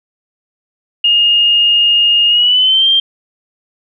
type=tone with pitch glide; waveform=sine; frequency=2843 to 3173 Hz; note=F7 to G7; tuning=+30 to +20 cents; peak=-7 dBFS; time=1.04-3 s; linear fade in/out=5 ms; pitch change=+190 cents; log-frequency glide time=2.28-2.88 s; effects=none